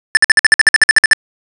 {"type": "tone bursts", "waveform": "square", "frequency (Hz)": 1760, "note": "A6", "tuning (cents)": 0, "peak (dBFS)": -3, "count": 14, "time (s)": [0.15, 1.132], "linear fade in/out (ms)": 0, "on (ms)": 20, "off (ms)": 54, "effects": ["resampled to 24000 Hz", "7-bit"]}